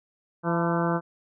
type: harmonic tone with a mistuned harmonic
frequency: 169.1 Hz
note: E3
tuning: 44 cents sharp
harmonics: 1 / 2 / 3 / 4 / 5 / 6 / 7 / 8 / 9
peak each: -26 / -29 / -31 / -32 / -33 / -34 / -34 / -35 / -36 dBFS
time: 0.43-1.01 s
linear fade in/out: 50 ms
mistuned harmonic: 5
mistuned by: +60 cents
effects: none